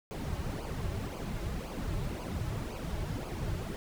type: noise with flanger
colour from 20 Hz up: brown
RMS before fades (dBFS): -36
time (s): 0.11-3.76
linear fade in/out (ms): 0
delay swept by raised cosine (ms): 0.53 to 4.23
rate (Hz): 1.9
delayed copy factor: -0.7
effects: none